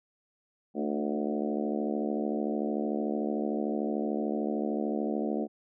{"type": "harmonic tone with a mistuned harmonic", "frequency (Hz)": 73.42, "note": "D2", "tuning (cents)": 0, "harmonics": [3, 4, 5, 6, 7, 8, 9, 10], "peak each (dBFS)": [-32, -34, -36, -38, -39, -40, -41, -42], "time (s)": [0.74, 5.48], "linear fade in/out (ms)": 50, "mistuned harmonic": 5, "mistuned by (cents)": -28, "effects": []}